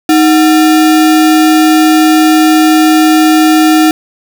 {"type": "tone with sample-and-hold", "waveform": "sine", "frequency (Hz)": 312.9, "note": "D#4", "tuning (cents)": 10, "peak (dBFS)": -3, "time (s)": [0.09, 3.91], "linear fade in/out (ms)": 2, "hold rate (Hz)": 1050, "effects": []}